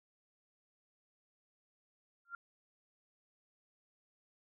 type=tone with exponential growth; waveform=sine; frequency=1388 Hz; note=F6; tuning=11 cents flat; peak=-37 dBFS; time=2.25-2.35 s; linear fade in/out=2 ms; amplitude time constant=20 ms; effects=none